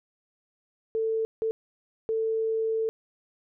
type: tone bursts at uneven times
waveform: sine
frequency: 445.2 Hz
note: A4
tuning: 20 cents sharp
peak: -24 dBFS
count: 3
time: 0.95-1.25 / 1.42-1.51 / 2.09-2.89 s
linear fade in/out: 0 ms
effects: none